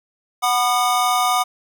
square chord, B major, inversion second, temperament equal with one note detuned, 740 / 987.8 / 1218.9 Hz, F#5 / B5 / D#6, 0 / 0 / -36 cents, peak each -20 / -25 / -20 dBFS, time 0.42-1.44 s, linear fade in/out 20 ms, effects none

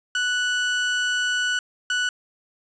30% pulse tone pair in turn, 1480 / 1480 Hz, F#6 / F#6, 0 / 0 cents, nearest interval unison, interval 0 cents, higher neither, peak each -18 dBFS, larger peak neither, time 0.15-1.59 / 1.9-2.09 s, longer first, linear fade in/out 2 ms, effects resampled to 16000 Hz + 10-bit

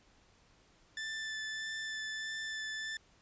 sawtooth tone with vibrato, 1760 Hz, A6, in tune, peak -34 dBFS, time 0.97-2.97 s, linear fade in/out 2 ms, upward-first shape sine, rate 1.6 Hz, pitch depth 10 cents each way, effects pink hiss -66 dBFS RMS until 3.21 s + resampled to 16000 Hz

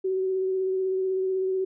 sine tone with vibrato, 377.5 Hz, F#4, 35 cents sharp, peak -23 dBFS, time 0.04-1.65 s, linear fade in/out 10 ms, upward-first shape triangle, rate 16 Hz, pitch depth 21 cents each way, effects none

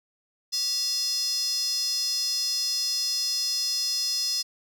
square tone with high-pass filter, 390 Hz, G4, 9 cents flat, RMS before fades -27 dBFS, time 0.52-4.43 s, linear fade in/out 20 ms, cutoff 5000 Hz, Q 9.1, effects none

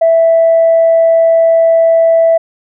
sine tone, 659.3 Hz, E5, in tune, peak -4 dBFS, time 0.01-2.38 s, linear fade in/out 10 ms, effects tanh soft clip ceiling -1 dBFS

